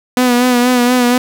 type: tone with vibrato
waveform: sawtooth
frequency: 246.9 Hz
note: B3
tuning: in tune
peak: -5 dBFS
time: 0.17-1.18 s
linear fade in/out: 2 ms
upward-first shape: sine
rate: 4.2 Hz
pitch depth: 39 cents each way
effects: 7-bit